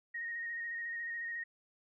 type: tone with vibrato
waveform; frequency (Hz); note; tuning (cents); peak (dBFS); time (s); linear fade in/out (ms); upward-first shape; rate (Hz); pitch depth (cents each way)
sine; 1864.7; A#6; 0; -37; 0.14-1.44; 10; square; 14; 17
effects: none